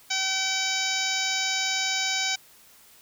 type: harmonic tone with a mistuned harmonic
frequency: 765 Hz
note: G5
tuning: 42 cents flat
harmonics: 1 / 2 / 3 / 4 / 5 / 6 / 7 / 8 / 9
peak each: -35 / -34 / -30 / -34 / -32 / -34 / -33 / -34 / -33 dBFS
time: 0.1-2.36 s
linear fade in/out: 10 ms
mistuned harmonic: 6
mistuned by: +36 cents
effects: white hiss -54 dBFS RMS until 3.01 s